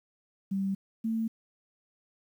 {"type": "tone pair in turn", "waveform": "sine", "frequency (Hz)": [194.5, 224.3], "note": ["G3", "A3"], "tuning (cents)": [-13, 34], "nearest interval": "major second", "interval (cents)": 247, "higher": "second", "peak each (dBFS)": -27, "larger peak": "neither", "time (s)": [[0.51, 0.75], [1.04, 1.28]], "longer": "neither", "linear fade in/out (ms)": 10, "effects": ["10-bit"]}